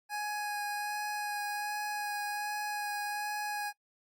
25% pulse tone with vibrato, 830.6 Hz, G#5, in tune, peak -30 dBFS, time 0.09-3.73 s, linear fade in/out 50 ms, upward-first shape sine, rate 1.3 Hz, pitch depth 11 cents each way, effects noise-tail reverb RT60 0.1 s tail -20 dB re dry + Opus 48 kbps

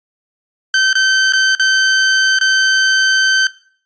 sawtooth tone with dropouts, 1544 Hz, G6, 27 cents flat, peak -6 dBFS, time 0.74-3.47 s, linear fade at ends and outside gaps 2 ms, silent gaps 0.93-0.953 / 1.324-1.334 / 1.551-1.596 / 2.388-2.411 s, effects noise-tail reverb RT60 0.5 s tail -19 dB re dry + resampled to 16000 Hz

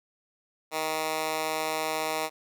10% pulse tone with high-pass filter, 157.3 Hz, D#3, 19 cents sharp, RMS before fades -30 dBFS, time 0.71-2.3 s, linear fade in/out 50 ms, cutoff 580 Hz, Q 0.69, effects none

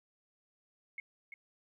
sine tone with echo, 2179 Hz, C#7, 30 cents flat, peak -39 dBFS, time 0.98-1 s, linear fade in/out 2 ms, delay 340 ms, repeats 1, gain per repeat -6 dB, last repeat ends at 1.34 s, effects 13-bit

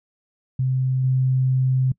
sine tone with level steps, 130 Hz, C3, 11 cents flat, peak -18 / -16 dBFS, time 0.59-1.92 s, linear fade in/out 5 ms, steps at 1.04 s, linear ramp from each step 2 ms, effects noise-tail reverb RT60 0.1 s tail -23 dB re dry

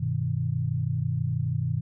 sine chord, G augmented, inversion none, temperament equal with one note detuned, 97.1 / 123.47 / 155.56 Hz, G2 / B2 / D#3, -16 / 0 / 0 cents, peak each -31 / -27 / -29 dBFS, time 0-1.81 s, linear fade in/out 10 ms, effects none

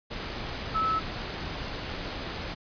sine tone in noise, 1303 Hz, E6, 20 cents flat, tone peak -24 dBFS, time 0.74-1 s, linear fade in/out 20 ms, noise pink, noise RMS -35 dBFS, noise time 0.1-2.55 s, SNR +8 dB, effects resampled to 11025 Hz

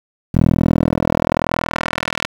10% pulse tone with band-pass filter sweep, 40.86 Hz, E1, 14 cents flat, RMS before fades -17 dBFS, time 0.34-2.26 s, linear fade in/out 10 ms, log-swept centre 160 to 2800 Hz, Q 0.87, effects 7-bit

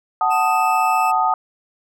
sine chord, D# diminished, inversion first, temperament equal with one note detuned, 745.6 / 880 / 1244.5 Hz, F#5 / A5 / D#6, +13 / 0 / 0 cents, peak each -19 dBFS, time 0.21-1.34 s, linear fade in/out 2 ms
45% pulse tone, 2630 Hz, E7, 5 cents flat, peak -26 dBFS, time 0.3-1.12 s, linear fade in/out 20 ms
effects none

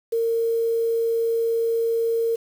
sine tone with quantisation, 458.8 Hz, A#4, 28 cents flat, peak -19 dBFS, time 0.12-2.36 s, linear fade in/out 10 ms, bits 7, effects none

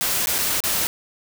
white noise with dropouts, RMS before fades -22 dBFS, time 0.01-0.87 s, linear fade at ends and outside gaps 0 ms, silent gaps 0.259-0.271 / 0.382-0.387 / 0.604-0.638 s, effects none

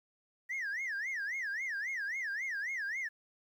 sine tone with vibrato, 1854 Hz, A#6, 10 cents flat, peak -32 dBFS, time 0.49-3.09 s, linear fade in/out 20 ms, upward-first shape sine, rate 3.7 Hz, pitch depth 270 cents each way, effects tanh soft clip ceiling -33 dBFS + 11-bit

